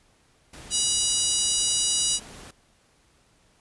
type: noise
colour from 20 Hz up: pink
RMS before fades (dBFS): -44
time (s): 0.53-2.51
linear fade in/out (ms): 5
type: harmonic tone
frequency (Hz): 970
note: B5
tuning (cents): -31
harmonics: 3 / 4 / 5 / 6 / 7 / 8 / 9 / 10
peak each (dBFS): -30 / -30 / -30 / -30 / -30 / -30 / -30 / -30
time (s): 0.7-2.2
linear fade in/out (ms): 50
effects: pink hiss -62 dBFS RMS until 3.6 s + resampled to 24000 Hz